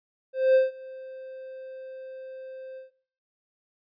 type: tone with ADSR envelope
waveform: triangle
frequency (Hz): 523.3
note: C5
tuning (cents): 0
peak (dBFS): -13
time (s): 0.33-2.91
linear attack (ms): 220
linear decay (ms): 160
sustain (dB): -23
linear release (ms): 140
effects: noise-tail reverb RT60 0.7 s tail -25 dB re dry + resampled to 11025 Hz